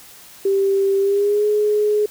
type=tone with pitch glide; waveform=sine; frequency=392 to 420.1 Hz; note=G4 to G#4; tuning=0 to +20 cents; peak=-14 dBFS; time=0.45-2.06 s; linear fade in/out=5 ms; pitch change=+120 cents; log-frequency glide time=0.99-1.45 s; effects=white hiss -43 dBFS RMS until 2.1 s